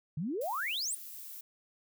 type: exponential sweep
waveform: sine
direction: up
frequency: 138.59 to 9570 Hz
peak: -32 dBFS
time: 0.17-0.95 s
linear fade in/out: 5 ms
type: noise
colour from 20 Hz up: violet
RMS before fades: -46 dBFS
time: 0.41-1.41 s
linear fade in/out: 5 ms
effects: none